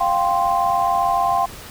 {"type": "chord", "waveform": "sine", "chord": "F suspended second", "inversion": "none", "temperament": "just", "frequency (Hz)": [698.5, 785.8, 1047.7], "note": ["F5", "G5", "C6"], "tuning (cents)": [0, 4, 2], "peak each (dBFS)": -20, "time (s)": [0, 1.46], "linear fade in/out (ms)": 10, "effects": ["pink hiss -37 dBFS RMS until 1.7 s"]}